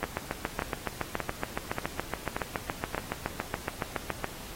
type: two click trains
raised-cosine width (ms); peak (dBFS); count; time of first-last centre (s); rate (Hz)
0.5; -14 / -15; 31 / 6; 0.03-4.243 / 0.04-2.947; 7.12 / 1.72
effects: pink hiss -44 dBFS RMS until 4.55 s + AAC 48 kbps